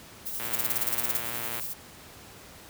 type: noise with tremolo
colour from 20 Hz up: violet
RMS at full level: -33 dBFS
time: 0.25-1.74 s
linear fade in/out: 20 ms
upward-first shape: sine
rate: 11 Hz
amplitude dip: 35%
type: click train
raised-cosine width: 0.3 ms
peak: -20 dBFS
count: 141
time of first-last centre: 0.4-1.597 s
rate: 117 Hz
type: noise bursts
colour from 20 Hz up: violet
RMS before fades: -26 dBFS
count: 12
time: 0.53-1.172 s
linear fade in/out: 5 ms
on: 26 ms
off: 30 ms
effects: pink hiss -48 dBFS RMS until 2.69 s + high-pass 60 Hz 12 dB/octave